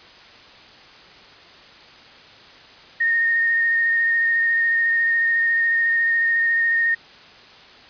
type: tone with vibrato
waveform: sine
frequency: 1844 Hz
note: A#6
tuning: 19 cents flat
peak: -16 dBFS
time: 3-6.95 s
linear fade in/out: 10 ms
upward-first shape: square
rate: 14 Hz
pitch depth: 13 cents each way
effects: white hiss -45 dBFS RMS until 7.89 s + resampled to 11025 Hz